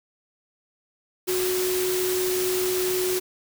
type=tone in noise; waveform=sine; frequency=367.7 Hz; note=F#4; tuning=11 cents flat; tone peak=-23 dBFS; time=1.27-3.2 s; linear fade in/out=20 ms; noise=white; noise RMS=-29 dBFS; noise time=1.27-3.2 s; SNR=+3 dB; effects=none